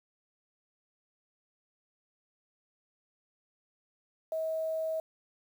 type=tone with quantisation; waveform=sine; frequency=640 Hz; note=D#5; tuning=49 cents sharp; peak=-30 dBFS; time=4.32-5 s; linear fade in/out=2 ms; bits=9; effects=none